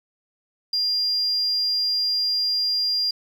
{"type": "tone", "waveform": "sine", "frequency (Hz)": 4800, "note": "D8", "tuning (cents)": 37, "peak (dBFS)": -19, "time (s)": [0.73, 3.11], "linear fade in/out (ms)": 5, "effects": ["tanh soft clip ceiling -15 dBFS", "8-bit"]}